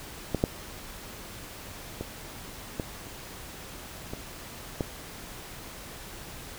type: clicks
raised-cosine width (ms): 2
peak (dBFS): -12 / -8 / -19 / -16 / -28 / -22 / -14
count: 7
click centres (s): 0.347 / 0.439 / 2.01 / 2.798 / 3.069 / 4.135 / 4.808
effects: pink hiss -43 dBFS RMS until 6.58 s